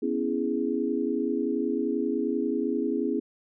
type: chord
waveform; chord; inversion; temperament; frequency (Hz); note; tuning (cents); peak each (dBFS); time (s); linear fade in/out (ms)
sine; C# minor seventh; third; equal; 246.9 / 277.2 / 329.6 / 415.3; B3 / C#4 / E4 / G#4; 0 / 0 / 0 / 0; -30; 0.02-3.2; 10
effects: none